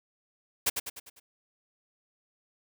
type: noise with echo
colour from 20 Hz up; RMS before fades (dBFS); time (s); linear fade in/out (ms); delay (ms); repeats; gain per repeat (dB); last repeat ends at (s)
white; -25; 0.66-0.7; 10; 100; 5; -6; 1.2
effects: none